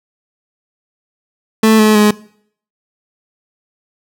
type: tone with pitch steps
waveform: 30% pulse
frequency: 220 / 215 / 210.1 Hz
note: A3 / A3 / G#3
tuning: 0 / -40 / +20 cents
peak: -4 dBFS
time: 1.63-2.11 s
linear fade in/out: 5 ms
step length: 160 ms
effects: noise-tail reverb RT60 0.6 s tail -21 dB re dry